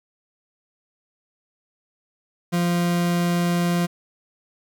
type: tone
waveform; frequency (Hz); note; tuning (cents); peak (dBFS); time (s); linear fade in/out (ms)
40% pulse; 173.8; F3; -8; -18; 2.52-3.87; 20
effects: 10-bit